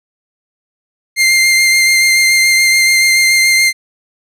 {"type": "tone with vibrato", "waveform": "sawtooth", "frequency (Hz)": 2100, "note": "C7", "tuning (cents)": 6, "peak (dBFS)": -4, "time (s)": [1.16, 3.73], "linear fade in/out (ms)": 50, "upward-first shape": "sine", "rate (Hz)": 7, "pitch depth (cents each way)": 13, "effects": ["low-pass 12000 Hz 12 dB/octave"]}